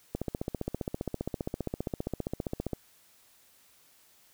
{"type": "click train", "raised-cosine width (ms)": 2, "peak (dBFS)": -18, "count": 40, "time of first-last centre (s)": [0.15, 2.733], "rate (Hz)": 15.1, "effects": ["white hiss -62 dBFS RMS until 4.33 s"]}